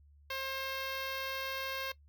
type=tone with notch filter; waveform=5% pulse; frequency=533 Hz; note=C5; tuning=32 cents sharp; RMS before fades=-38 dBFS; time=0.3-1.92 s; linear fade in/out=5 ms; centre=7400 Hz; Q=0.59; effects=noise-tail reverb RT60 0.1 s tail -19 dB re dry + added 72 Hz sine -58 dBFS peak until 2.08 s